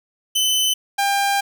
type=tone pair in turn; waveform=sawtooth; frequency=3034 / 798.1 Hz; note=F#7 / G5; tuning=+43 / +31 cents; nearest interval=octave + major seventh; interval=2312 cents; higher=first; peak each=-13 dBFS; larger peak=neither; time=0.35-0.74 / 0.98-1.41 s; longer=second; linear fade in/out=10 ms; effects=none